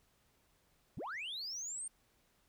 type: linear sweep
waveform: sine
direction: up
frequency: 65.41 to 8870 Hz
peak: -38 dBFS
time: 0.97-1.88 s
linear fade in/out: 5 ms
effects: tanh soft clip ceiling -38 dBFS + pink hiss -73 dBFS RMS until 2.48 s